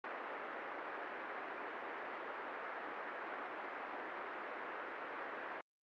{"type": "band-pass noise", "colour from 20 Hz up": "white", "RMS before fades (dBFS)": -45, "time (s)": [0.04, 5.61], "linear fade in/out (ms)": 2, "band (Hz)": [310, 1800], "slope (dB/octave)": 24, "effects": ["Opus 48 kbps"]}